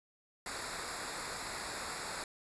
pink noise with comb filter, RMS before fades -41 dBFS, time 0.46-2.24 s, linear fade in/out 2 ms, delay 0.33 ms, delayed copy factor -0.8, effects resampled to 24000 Hz

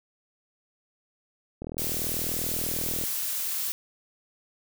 click train, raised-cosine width 2 ms, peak -22 dBFS, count 58, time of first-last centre 1.62-3.038 s, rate 40.2 Hz
blue noise, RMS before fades -30 dBFS, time 1.78-3.72 s, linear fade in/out 0 ms
effects none

